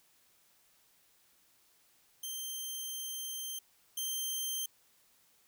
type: tone pair in turn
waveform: 10% pulse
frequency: 3142 / 3142 Hz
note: G7 / G7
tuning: +3 / +3 cents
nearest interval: unison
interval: 0 cents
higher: neither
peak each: -30 / -26 dBFS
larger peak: second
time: 2.23-3.59 / 3.97-4.66 s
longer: first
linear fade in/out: 5 ms
effects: white hiss -68 dBFS RMS until 5.47 s